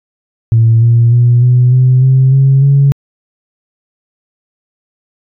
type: tone with pitch steps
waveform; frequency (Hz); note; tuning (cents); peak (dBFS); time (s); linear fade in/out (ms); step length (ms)
sine; 113.9 / 117.24 / 120.67 / 124.21 / 127.85 / 131.59 / 135.45 / 139.42; A#2 / A#2 / B2 / B2 / C3 / C3 / C#3 / C#3; -40 / +10 / -40 / +10 / -40 / +10 / -40 / +10; -3; 0.52-2.92; 0; 300
effects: tanh soft clip ceiling 0 dBFS